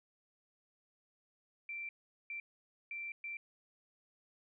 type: tone bursts at uneven times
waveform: sine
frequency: 2349 Hz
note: D7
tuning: in tune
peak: -40 dBFS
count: 4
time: 1.69-1.89 / 2.3-2.4 / 2.91-3.12 / 3.24-3.37 s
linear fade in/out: 2 ms
effects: none